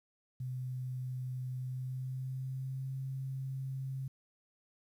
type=tone with pitch glide; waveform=sine; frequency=127.7 to 133.35 Hz; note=C3 to C3; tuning=-42 to +33 cents; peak=-36 dBFS; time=0.4-4.08 s; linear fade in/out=5 ms; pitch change=+75 cents; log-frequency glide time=1.55-2.97 s; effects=11-bit